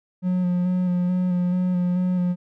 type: tone with vibrato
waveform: triangle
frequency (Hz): 180.1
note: F#3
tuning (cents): -46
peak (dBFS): -17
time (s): 0.22-2.36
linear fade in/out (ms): 50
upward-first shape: square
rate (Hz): 2.3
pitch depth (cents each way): 18
effects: none